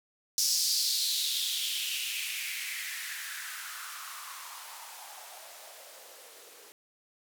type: noise with band-pass filter sweep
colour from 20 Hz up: violet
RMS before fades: -35 dBFS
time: 0.38-6.72 s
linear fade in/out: 0 ms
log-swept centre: 5400 to 410 Hz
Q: 4.1
effects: none